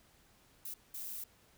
violet noise bursts at uneven times, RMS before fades -43 dBFS, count 2, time 0.65-0.74 / 0.94-1.24 s, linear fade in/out 5 ms, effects pink hiss -66 dBFS RMS until 1.57 s

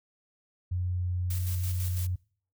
sine tone with pitch glide, 89.8 to 90.74 Hz, F2 to F#2, +49 to -33 cents, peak -27 dBFS, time 0.71-2.16 s, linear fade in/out 10 ms, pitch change +18 cents, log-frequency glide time 1.53-1.73 s
blue noise with tremolo, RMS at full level -39 dBFS, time 1.3-2.07 s, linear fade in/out 5 ms, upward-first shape square, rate 6 Hz, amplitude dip 45%
effects noise-tail reverb RT60 0.5 s tail -24 dB re dry

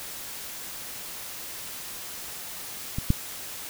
clicks, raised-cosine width 5 ms, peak -16 / -7 dBFS, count 2, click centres 2.985 / 3.104 s, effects white hiss -38 dBFS RMS until 3.69 s

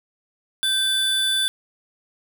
square tone pair together, 1554 / 3489 Hz, G6 / A7, -16 / -15 cents, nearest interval octave + major second, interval 1401 cents, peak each -28 / -20 dBFS, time 0.63-1.48 s, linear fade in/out 0 ms, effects none

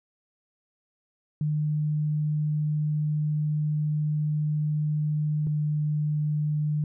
sine tone pair in turn, 151.2 / 150.44 Hz, D#3 / D3, -49 / +42 cents, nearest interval unison, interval 9 cents, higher first, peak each -23 dBFS, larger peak neither, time 1.41-5.47 / 5.47-6.84 s, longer first, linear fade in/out 2 ms, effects none

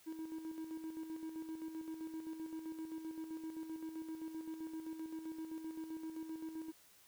triangle tone with tremolo, 320 Hz, D#4, 49 cents sharp, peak -39 dBFS, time 0.06-6.72 s, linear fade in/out 20 ms, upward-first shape square, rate 7.7 Hz, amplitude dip 50%, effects white hiss -65 dBFS RMS until 7.07 s

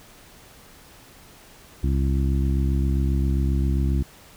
harmonic tone, 67.5 Hz, C#2, 45 cents flat, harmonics 1 / 2 / 3 / 4 / 5, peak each -20 / -26 / -30 / -32 / -34 dBFS, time 1.83-4.03 s, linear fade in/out 10 ms, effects pink hiss -49 dBFS RMS until 4.36 s

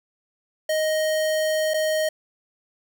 square tone with dropouts, 624 Hz, D#5, 5 cents sharp, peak -21 dBFS, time 0.69-2.09 s, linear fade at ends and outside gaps 5 ms, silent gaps 1.737-1.741 s, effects none

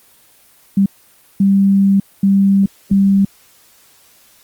sine tone bursts at uneven times, 196.5 Hz, G3, 4 cents sharp, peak -8 dBFS, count 4, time 0.77-0.86 / 1.4-2 / 2.23-2.66 / 2.91-3.25 s, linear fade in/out 5 ms, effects white hiss -49 dBFS RMS until 4.43 s + Opus 24 kbps

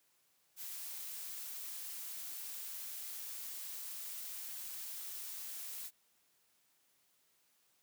blue noise, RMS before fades -45 dBFS, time 0.56-5.91 s, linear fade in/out 50 ms, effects white hiss -74 dBFS RMS until 7.82 s + high-pass 100 Hz 12 dB/octave

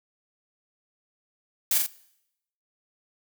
blue noise with echo, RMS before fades -23 dBFS, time 1.71-1.78 s, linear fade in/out 2 ms, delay 42 ms, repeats 2, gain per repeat -3 dB, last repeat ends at 1.864 s, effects noise-tail reverb RT60 0.8 s tail -21 dB re dry

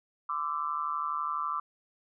sine tone with amplitude modulation, 1175 Hz, D6, 1 cent sharp, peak -25 dBFS, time 0.29-1.6 s, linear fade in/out 5 ms, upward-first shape sine, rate 152 Hz, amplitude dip 100%, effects none

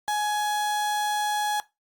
35% pulse tone, 838 Hz, G#5, 15 cents sharp, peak -22 dBFS, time 0.08-1.6 s, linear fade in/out 0 ms, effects noise-tail reverb RT60 0.2 s tail -18 dB re dry + Opus 48 kbps

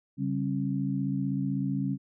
sine tone cluster, 139 / 194.6 / 271.2 Hz, C#3 / G3 / C#4, +5 / -12 / -38 cents, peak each -31 dBFS, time 0.17-1.98 s, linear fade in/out 50 ms, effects none

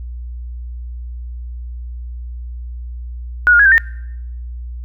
sine tone with pitch steps, 1458 / 1422 / 1660 / 1564 / 1822 Hz, F#6 / F6 / G#6 / G6 / A#6, -26 / +31 / -1 / -4 / -40 cents, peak -6 dBFS, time 3.47-3.78 s, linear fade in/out 0 ms, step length 62 ms, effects noise-tail reverb RT60 0.9 s tail -25 dB re dry + added 60 Hz sine -25 dBFS peak until 4.84 s

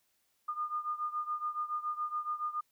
sine beating tone pair, 1215 / 1222.1 Hz, D#6 / D#6, -42 / -31 cents, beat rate 7.1 Hz, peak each -35 / -38 dBFS, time 0.48-2.61 s, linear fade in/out 10 ms, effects white hiss -75 dBFS RMS until 2.71 s

